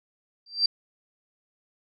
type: tone with exponential growth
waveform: sine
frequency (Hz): 4699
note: D8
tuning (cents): 0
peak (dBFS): -15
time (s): 0.46-0.66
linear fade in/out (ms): 5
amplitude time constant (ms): 43
effects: none